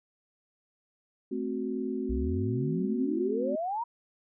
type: chord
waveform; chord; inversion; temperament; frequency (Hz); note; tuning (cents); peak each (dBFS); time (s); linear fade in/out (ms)
sine; F# diminished; first; equal; 220 / 261.6 / 370; A3 / C4 / F#4; 0 / 0 / 0; -35 / -33 / -34; 1.31-3.56; 10
type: exponential sweep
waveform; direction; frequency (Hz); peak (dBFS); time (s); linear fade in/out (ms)
sine; up; 58.27 to 970; -29; 2.09-3.84; 10
effects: none